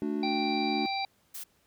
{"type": "chord", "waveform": "triangle", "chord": "D major", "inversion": "second", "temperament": "just", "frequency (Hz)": [220.2, 293.7, 367.1], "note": ["A3", "D4", "F#4"], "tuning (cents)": [2, 0, -14], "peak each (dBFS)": [-31, -30, -33], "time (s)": [0.02, 0.86], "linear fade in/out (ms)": 0}
{"type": "harmonic tone", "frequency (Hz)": 784, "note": "G5", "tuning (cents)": 0, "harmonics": [1, 3, 5, 6], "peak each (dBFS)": [-31, -36, -38, -39], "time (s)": [0.23, 1.05], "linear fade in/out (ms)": 2}
{"type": "noise", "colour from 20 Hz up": "blue", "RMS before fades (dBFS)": -40, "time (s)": [1.34, 1.44], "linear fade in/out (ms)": 10}
{"effects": ["pink hiss -68 dBFS RMS until 1.66 s", "high-pass 60 Hz 12 dB/octave"]}